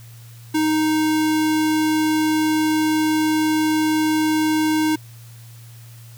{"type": "tone", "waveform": "square", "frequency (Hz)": 311, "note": "D#4", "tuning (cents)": -1, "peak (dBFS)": -17, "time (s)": [0.54, 4.96], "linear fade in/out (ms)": 10, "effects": ["added 116 Hz sine -39 dBFS peak until 6.17 s", "white hiss -49 dBFS RMS until 6.17 s"]}